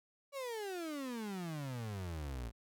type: exponential sweep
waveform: 35% pulse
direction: down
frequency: 574 to 54.3 Hz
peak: -38 dBFS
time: 0.32-2.52 s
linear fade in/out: 50 ms
effects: none